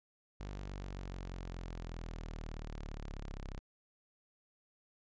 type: linear sweep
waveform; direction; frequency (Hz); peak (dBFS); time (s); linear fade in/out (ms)
sawtooth; down; 49.82 to 32.87; -38; 0.4-3.59; 0
effects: resampled to 16000 Hz